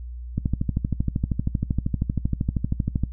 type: click train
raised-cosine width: 5 ms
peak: -10 dBFS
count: 35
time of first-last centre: 0.38-3.036 s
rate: 12.8 Hz
effects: noise-tail reverb RT60 0.1 s tail -19 dB re dry + added 60 Hz sine -32 dBFS peak until 3.12 s